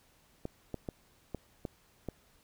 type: clicks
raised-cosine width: 2 ms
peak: -23 dBFS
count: 6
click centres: 0.454 / 0.743 / 0.888 / 1.347 / 1.652 / 2.087 s
effects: pink hiss -66 dBFS RMS until 2.43 s